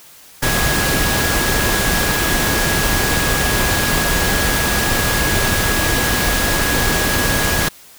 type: tone in noise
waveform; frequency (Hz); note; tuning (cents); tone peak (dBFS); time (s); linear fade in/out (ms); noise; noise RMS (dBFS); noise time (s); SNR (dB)
sine; 1661.2; G#6; 0; -22; 0.42-7.69; 10; pink; -17; 0.42-7.69; -8
effects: white hiss -43 dBFS RMS until 7.98 s